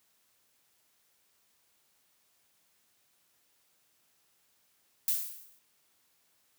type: noise with exponential decay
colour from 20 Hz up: violet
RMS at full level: -26 dBFS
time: 5.08-5.59 s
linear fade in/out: 1 ms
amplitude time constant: 110 ms
effects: white hiss -71 dBFS RMS until 6.58 s + high-pass 60 Hz 12 dB/octave